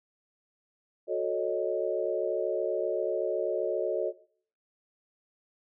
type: chord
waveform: sine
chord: D# half-diminished seventh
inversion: first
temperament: equal with one note detuned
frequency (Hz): 367 / 440 / 554.4 / 622.3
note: F#4 / A4 / C#5 / D#5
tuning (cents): -14 / 0 / 0 / 0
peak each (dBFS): -32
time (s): 1.07-4.13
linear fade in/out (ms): 50
effects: noise-tail reverb RT60 0.5 s tail -17 dB re dry